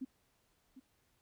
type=tone with echo; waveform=sine; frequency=261.6 Hz; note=C4; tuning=in tune; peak=-37 dBFS; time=0.01-0.05 s; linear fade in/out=10 ms; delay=750 ms; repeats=1; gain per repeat=-13 dB; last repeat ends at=0.8 s; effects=pink hiss -75 dBFS RMS until 1.21 s